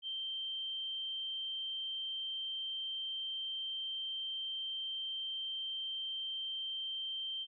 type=tone; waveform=sine; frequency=3136 Hz; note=G7; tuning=in tune; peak=-37 dBFS; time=0.02-7.47 s; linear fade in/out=50 ms; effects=none